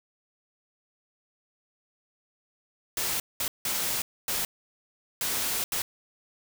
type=noise bursts at uneven times; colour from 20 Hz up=white; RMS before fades=-29 dBFS; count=6; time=2.97-3.2 / 3.4-3.48 / 3.65-4.02 / 4.28-4.45 / 5.21-5.64 / 5.72-5.82 s; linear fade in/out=2 ms; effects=none